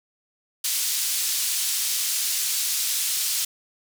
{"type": "band-pass noise", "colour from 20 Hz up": "pink", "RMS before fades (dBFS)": -25, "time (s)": [0.64, 3.45], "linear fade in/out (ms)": 5, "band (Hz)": [4700, 16000], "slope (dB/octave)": 12, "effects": []}